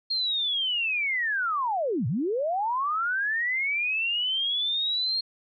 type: linear two-way sweep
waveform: sine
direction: down then up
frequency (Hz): 4258 to 103.83 to 4258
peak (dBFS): -24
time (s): 0.1-5.21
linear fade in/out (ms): 10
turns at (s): 2.07
effects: none